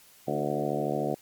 harmonic tone with a mistuned harmonic, 73.5 Hz, D2, 2 cents sharp, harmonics 2 / 3 / 4 / 5 / 6 / 7 / 8 / 9 / 10, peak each -35 / -35 / -35 / -35 / -35 / -35 / -35 / -35 / -35 dBFS, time 0.27-1.15 s, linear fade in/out 10 ms, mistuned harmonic 5, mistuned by -22 cents, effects white hiss -56 dBFS RMS until 1.21 s + MP3 96 kbps

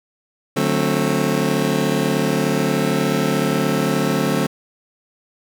25% pulse chord, D dominant seventh, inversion none, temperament just, 146.83 / 183.54 / 220.2 / 264.3 Hz, D3 / F#3 / A3 / C4, 0 / -14 / +2 / +18 cents, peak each -19 dBFS, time 0.56-4.47 s, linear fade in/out 10 ms, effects none

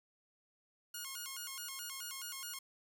5% pulse tone with vibrato, 1244.5 Hz, D#6, in tune, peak -31 dBFS, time 0.94-2.59 s, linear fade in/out 5 ms, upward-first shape square, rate 4.7 Hz, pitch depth 250 cents each way, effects 11-bit

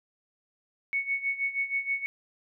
sine tone with tremolo, 2217 Hz, C#7, in tune, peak -24 dBFS, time 0.93-2.06 s, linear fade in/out 0 ms, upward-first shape sine, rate 6.3 Hz, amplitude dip 80%, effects none

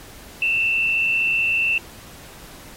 sine tone with frequency modulation, 2681 Hz, E7, 29 cents sharp, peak -17 dBFS, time 0.42-1.78 s, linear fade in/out 2 ms, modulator 75.2 Hz, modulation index 0.83, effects pink hiss -43 dBFS RMS until 2.76 s + AAC 48 kbps

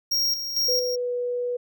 square tone with tremolo, 5588 Hz, F8, in tune, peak -21 dBFS, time 0.11-0.96 s, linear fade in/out 10 ms, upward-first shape square, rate 2.2 Hz, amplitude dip 60%
sine tone with pitch glide, 496.5 to 489.4 Hz, B4 to B4, +9 to -16 cents, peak -24 dBFS, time 0.68-1.57 s, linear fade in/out 10 ms, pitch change -25 cents, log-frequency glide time 0.78-1.13 s
effects none

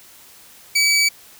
20% pulse tone, 2287 Hz, D7, 47 cents flat, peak -9 dBFS, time 0.75-1.09 s, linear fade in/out 10 ms, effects white hiss -46 dBFS RMS until 1.39 s

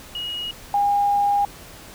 sine tone pair in turn, 2891 / 811.3 Hz, F#7 / G#5, -41 / -41 cents, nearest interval octave + minor seventh, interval 2200 cents, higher first, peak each -26 / -16 dBFS, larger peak second, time 0.15-0.51 / 0.74-1.45 s, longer second, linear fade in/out 2 ms, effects pink hiss -42 dBFS RMS until 1.94 s

